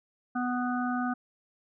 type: harmonic tone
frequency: 247.7 Hz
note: B3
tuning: 5 cents sharp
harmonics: 1 / 3 / 5 / 6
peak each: -29 / -34 / -36 / -37 dBFS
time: 0.35-1.14 s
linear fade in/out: 10 ms
effects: none